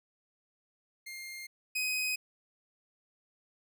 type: tone pair in turn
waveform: sawtooth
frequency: 2117 / 2513 Hz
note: C7 / D#7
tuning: +20 / +17 cents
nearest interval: minor third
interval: 297 cents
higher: second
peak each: -38 / -27 dBFS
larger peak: second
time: 1.06-1.47 / 1.75-2.16 s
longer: neither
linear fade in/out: 10 ms
effects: none